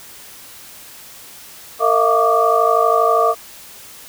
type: tone cluster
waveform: sine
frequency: 457.4 / 642 / 695 / 1148 / 1200 Hz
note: A#4 / E5 / F5 / D6 / D6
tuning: -33 / -46 / -9 / -40 / +37 cents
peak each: -18 dBFS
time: 1.79-3.35 s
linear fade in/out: 50 ms
effects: white hiss -39 dBFS RMS until 4.08 s